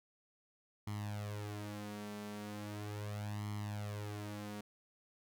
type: tone with flanger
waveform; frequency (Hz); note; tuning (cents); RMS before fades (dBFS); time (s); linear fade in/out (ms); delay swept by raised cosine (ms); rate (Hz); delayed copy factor
sawtooth; 104.1; G#2; +5; -43; 0.87-4.61; 5; 0.95 to 4.55; 0.38; +0.8
effects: none